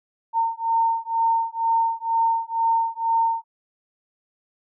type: beating tone pair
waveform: sine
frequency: 911 / 913.1 Hz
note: A#5 / A#5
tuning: -40 / -36 cents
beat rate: 2.1 Hz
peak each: -22 dBFS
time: 0.33-3.44 s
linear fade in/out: 50 ms
effects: none